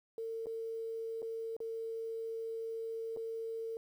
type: tone with dropouts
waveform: sine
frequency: 452.3 Hz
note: A4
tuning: 48 cents sharp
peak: -37 dBFS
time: 0.18-3.77 s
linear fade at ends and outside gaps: 1 ms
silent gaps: 0.459-0.468 / 1.22-1.227 / 1.566-1.603 / 3.164-3.171 s
effects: 11-bit